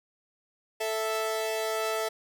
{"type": "tone pair together", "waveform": "sawtooth", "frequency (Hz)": [440, 659.3], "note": ["A4", "E5"], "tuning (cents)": [0, 0], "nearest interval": "perfect fifth", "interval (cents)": 700, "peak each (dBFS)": -27, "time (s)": [0.8, 2.09], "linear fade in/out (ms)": 10, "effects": []}